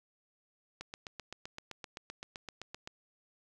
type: click train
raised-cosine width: 0.2 ms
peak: -25 dBFS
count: 17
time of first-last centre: 0.81-2.875 s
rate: 7.75 Hz
effects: none